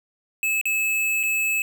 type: tone with dropouts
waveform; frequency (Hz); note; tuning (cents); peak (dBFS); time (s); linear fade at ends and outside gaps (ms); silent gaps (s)
square; 2599; E7; -25; -21; 0.43-1.62; 1; 0.613-0.655 / 1.231-1.235
effects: none